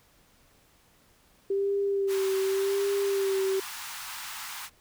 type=tone with vibrato; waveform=sine; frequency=392 Hz; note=G4; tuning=in tune; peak=-24 dBFS; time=1.5-3.6 s; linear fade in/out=5 ms; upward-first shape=sine; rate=0.88 Hz; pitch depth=33 cents each way
type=high-pass noise; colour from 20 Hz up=pink; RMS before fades=-39 dBFS; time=2.07-4.7 s; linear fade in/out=50 ms; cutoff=850 Hz; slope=48 dB/octave
effects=pink hiss -62 dBFS RMS until 4.8 s